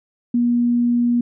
sine tone, 239.9 Hz, A#3, 50 cents sharp, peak -14 dBFS, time 0.34-1.21 s, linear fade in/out 5 ms, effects none

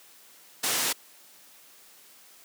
white low-pass noise, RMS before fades -27 dBFS, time 0.63-0.93 s, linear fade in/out 10 ms, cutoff 11000 Hz, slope 12 dB/octave, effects white hiss -54 dBFS RMS until 2.44 s + high-pass 200 Hz 12 dB/octave

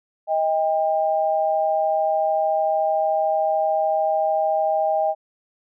sine tone pair together, 631 / 797.5 Hz, D#5 / G5, +24 / +30 cents, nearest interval major third, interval 406 cents, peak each -20 / -21 dBFS, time 0.27-5.15 s, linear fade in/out 50 ms, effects none

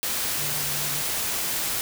sine tone in noise, 146.83 Hz, D3, in tune, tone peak -38 dBFS, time 0.38-1.02 s, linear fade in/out 0 ms, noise white, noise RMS -27 dBFS, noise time 0.03-1.81 s, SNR -14 dB, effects none

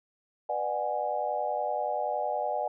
sine chord, G# half-diminished seventh, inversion first, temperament equal with one note detuned, 493.9 / 597.6 / 740 / 830.6 Hz, B4 / D5 / F#5 / G#5, 0 / +30 / 0 / 0 cents, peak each -37 / -32 / -32 / -33 dBFS, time 0.49-2.68 s, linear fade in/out 5 ms, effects none

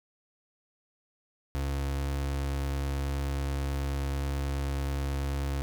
35% pulse tone, 69.3 Hz, C#2, in tune, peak -27 dBFS, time 1.55-5.62 s, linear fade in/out 0 ms, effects none

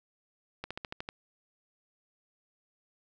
slowing click train, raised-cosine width 0.3 ms, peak -21 dBFS, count 7, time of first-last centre 0.64-1.089 s, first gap 66 ms, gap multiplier 1.05, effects none

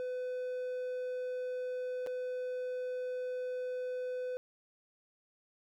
triangle tone with dropouts, 503 Hz, B4, 32 cents sharp, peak -33 dBFS, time 0-4.37 s, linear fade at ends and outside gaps 0 ms, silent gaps 2.064-2.071 s, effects none

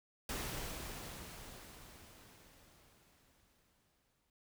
pink noise with exponential decay, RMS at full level -40 dBFS, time 0.29-4.3 s, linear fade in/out 2 ms, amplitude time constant 870 ms, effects none

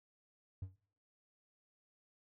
triangle tone with exponential decay, 94.3 Hz, F#2, 33 cents sharp, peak -35 dBFS, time 0.62-0.76 s, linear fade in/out 5 ms, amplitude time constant 30 ms, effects noise-tail reverb RT60 0.5 s tail -22 dB re dry + tanh soft clip ceiling -31 dBFS

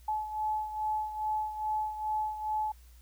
sine beating tone pair, 858 / 860.4 Hz, A5 / A5, -44 / -39 cents, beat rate 2.4 Hz, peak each -31 / -37 dBFS, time 0.08-2.72 s, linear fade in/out 5 ms, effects added 60 Hz sine -52 dBFS peak until 3.01 s + white hiss -64 dBFS RMS until 3.01 s

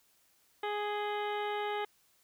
harmonic tone with a mistuned harmonic, 415.4 Hz, G#4, in tune, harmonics 1 / 2 / 3 / 4 / 5 / 6 / 7 / 8 / 9, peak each -36 / -36 / -43 / -45 / -44 / -52 / -48 / -54 / -51 dBFS, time 0.63-1.85 s, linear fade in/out 5 ms, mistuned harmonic 7, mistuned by +68 cents, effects white hiss -69 dBFS RMS until 2.23 s

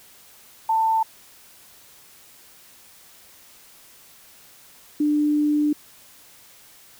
sine tone pair in turn, 891 / 297.3 Hz, A5 / D4, +22 / +21 cents, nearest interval octave + perfect fifth, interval 1901 cents, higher first, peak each -17 dBFS, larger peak neither, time 0.69-1.03 / 5-5.73 s, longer second, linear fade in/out 5 ms, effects white hiss -50 dBFS RMS until 6.99 s

